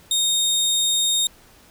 25% pulse tone, 3700 Hz, A#7, 14 cents flat, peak -14 dBFS, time 0.11-1.27 s, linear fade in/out 2 ms, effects pink hiss -51 dBFS RMS until 1.7 s

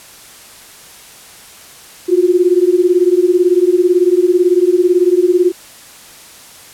sine beating tone pair, 349.2 / 367.2 Hz, F4 / F#4, 0 / -13 cents, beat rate 18 Hz, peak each -11 dBFS, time 2.08-5.52 s, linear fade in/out 20 ms, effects white hiss -38 dBFS RMS until 6.73 s + low-pass 12000 Hz 12 dB/octave

